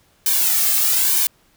blue noise with flanger, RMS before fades -17 dBFS, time 0.26-1.27 s, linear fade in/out 2 ms, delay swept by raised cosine 1.5 to 2.08 ms, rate 1.1 Hz, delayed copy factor -0.85, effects pink hiss -58 dBFS RMS until 1.56 s

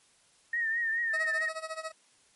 sine tone with vibrato, 1835 Hz, A#6, 28 cents flat, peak -27 dBFS, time 0.53-1.49 s, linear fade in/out 5 ms, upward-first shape triangle, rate 4.7 Hz, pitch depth 69 cents each way
20% pulse tone with tremolo, 639 Hz, D#5, 46 cents sharp, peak -28 dBFS, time 1.13-1.92 s, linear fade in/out 10 ms, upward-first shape sine, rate 14 Hz, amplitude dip 85%
effects white hiss -64 dBFS RMS until 2.35 s + MP3 48 kbps

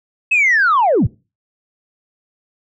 sine linear sweep, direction down, 2627 to 61.74 Hz, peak -9 dBFS, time 0.31-1.07 s, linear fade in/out 10 ms, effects noise-tail reverb RT60 0.3 s tail -23 dB re dry + tanh soft clip ceiling -7 dBFS

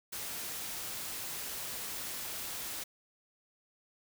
white noise, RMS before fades -40 dBFS, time 0.12-2.84 s, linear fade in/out 10 ms, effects none

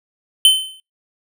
square tone with exponential decay, 3067 Hz, G7, 38 cents flat, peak -5 dBFS, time 0.45-0.8 s, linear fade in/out 1 ms, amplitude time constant 75 ms, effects noise-tail reverb RT60 0.2 s tail -26 dB re dry

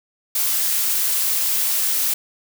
blue noise, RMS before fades -20 dBFS, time 0.35-2.14 s, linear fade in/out 5 ms, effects none

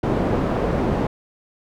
white low-pass noise, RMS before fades -21 dBFS, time 0.03-1.07 s, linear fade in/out 5 ms, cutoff 500 Hz, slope 12 dB/octave, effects none

